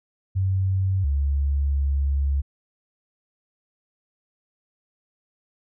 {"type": "tone with pitch steps", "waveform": "sine", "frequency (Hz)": [95.1, 70.2, 69.6], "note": ["F#2", "C#2", "C#2"], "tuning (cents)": [48, 22, 8], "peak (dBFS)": -19, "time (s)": [0.35, 2.42], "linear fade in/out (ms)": 20, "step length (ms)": 690, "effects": []}